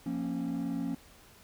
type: chord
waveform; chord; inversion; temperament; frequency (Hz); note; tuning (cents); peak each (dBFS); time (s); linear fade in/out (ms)
triangle; Bb minor; second; equal with one note detuned; 174.61 / 233.1 / 274.2; F3 / Bb3 / Db4; 0 / 0 / -19; -34 / -33 / -31; 0.06-0.95; 5
effects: tanh soft clip ceiling -25 dBFS + pink hiss -57 dBFS RMS until 1.43 s